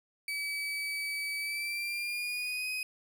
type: tone with pitch glide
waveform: 35% pulse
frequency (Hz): 2289 to 2511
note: D7 to D#7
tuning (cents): -45 to +15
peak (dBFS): -31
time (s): 0.28-2.83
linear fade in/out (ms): 2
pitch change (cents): +160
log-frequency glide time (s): 1.38-2.69
effects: none